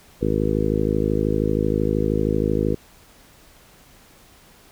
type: harmonic tone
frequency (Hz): 52.9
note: G#1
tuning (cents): +33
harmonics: 1 / 2 / 3 / 4 / 5 / 6 / 7 / 8 / 9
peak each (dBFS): -27 / -27 / -27 / -27 / -27 / -27 / -27 / -27 / -27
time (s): 0.21-2.75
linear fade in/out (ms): 10
effects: pink hiss -51 dBFS RMS until 4.71 s